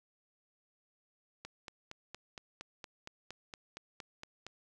click train, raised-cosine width 0.2 ms, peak -27 dBFS, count 14, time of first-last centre 1.45-4.466 s, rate 4.31 Hz, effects none

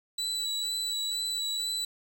35% pulse tone with vibrato, 3951 Hz, B7, in tune, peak -28 dBFS, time 0.18-1.85 s, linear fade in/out 5 ms, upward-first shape sine, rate 2.1 Hz, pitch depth 16 cents each way, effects 11-bit

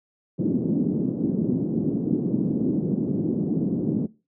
pink band-pass noise, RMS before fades -24 dBFS, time 0.38-4.07 s, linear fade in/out 20 ms, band 170 to 320 Hz, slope 24 dB/octave, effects noise-tail reverb RT60 0.3 s tail -21 dB re dry

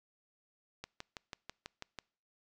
click train, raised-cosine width 0.2 ms, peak -25 dBFS, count 8, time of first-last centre 0.84-1.988 s, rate 6.1 Hz, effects noise-tail reverb RT60 0.5 s tail -26 dB re dry

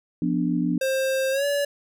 sine chord, B diminished, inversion second, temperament equal, 174.61 / 246.9 / 293.7 Hz, F3 / B3 / D4, 0 / 0 / 0 cents, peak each -25 dBFS, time 0.22-0.78 s, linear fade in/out 2 ms
square tone with pitch glide, 530 to 571.3 Hz, C5 to D5, +22 to -48 cents, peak -22 dBFS, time 0.81-1.65 s, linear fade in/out 5 ms, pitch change +130 cents, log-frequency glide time 1.31-1.45 s
effects none

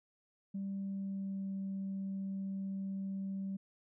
sine tone with pitch glide, 196 to 193.97 Hz, G3 to G3, 0 to -18 cents, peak -35 dBFS, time 0.54-3.57 s, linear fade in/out 10 ms, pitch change -18 cents, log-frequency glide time 0.74-1.54 s, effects tanh soft clip ceiling -33 dBFS

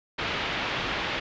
white low-pass noise, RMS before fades -30 dBFS, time 0.18-1.2 s, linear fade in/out 10 ms, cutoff 3300 Hz, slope 24 dB/octave, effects resampled to 16000 Hz

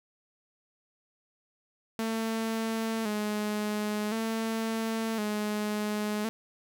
sawtooth tone with vibrato, 217.1 Hz, A3, 23 cents flat, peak -25 dBFS, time 1.99-6.29 s, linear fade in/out 0 ms, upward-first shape square, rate 0.47 Hz, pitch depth 55 cents each way, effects none

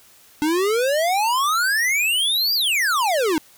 square exponential two-way sweep, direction up then down, 293.7 to 4892 to 293.7 Hz, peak -18 dBFS, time 0.42-3.38 s, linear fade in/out 0 ms, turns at 2.54 s, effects white hiss -51 dBFS RMS until 3.57 s

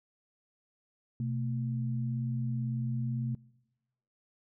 sine tone pair together, 126.66 / 224.7 Hz, B2 / A3, +44 / +37 cents, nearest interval minor seventh, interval 993 cents, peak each -31 / -36 dBFS, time 1.2-3.35 s, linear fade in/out 2 ms, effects noise-tail reverb RT60 1.0 s tail -24 dB re dry

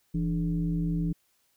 sine tone with frequency modulation, 167.2 Hz, E3, 25 cents sharp, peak -25 dBFS, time 0.14-1.13 s, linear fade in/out 10 ms, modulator 128 Hz, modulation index 0.78, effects white hiss -70 dBFS RMS until 1.56 s

